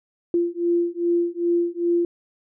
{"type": "beating tone pair", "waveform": "sine", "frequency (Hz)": [343.4, 345.9], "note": ["F4", "F4"], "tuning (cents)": [-29, -17], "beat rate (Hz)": 2.5, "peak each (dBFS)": -22, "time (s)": [0.34, 2.05], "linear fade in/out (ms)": 2, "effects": []}